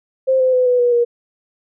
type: tone with pitch steps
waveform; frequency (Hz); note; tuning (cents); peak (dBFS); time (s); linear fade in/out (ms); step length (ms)
sine; 525 / 514.8 / 504.8 / 495 / 485.3 / 475.9; C5 / C5 / B4 / B4 / B4 / A#4; +6 / -28 / +38 / +4 / -30 / +36; -11; 0.27-1.05; 20; 130
effects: none